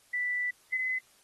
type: tone pair in turn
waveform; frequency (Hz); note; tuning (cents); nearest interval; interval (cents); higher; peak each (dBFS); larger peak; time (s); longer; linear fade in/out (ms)
sine; 1975.5 / 2029; B6 / B6; 0 / +46; unison; 46; second; -28; neither; 0.13-0.51 / 0.72-0.99; first; 10
effects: white hiss -63 dBFS RMS until 1.23 s + AAC 32 kbps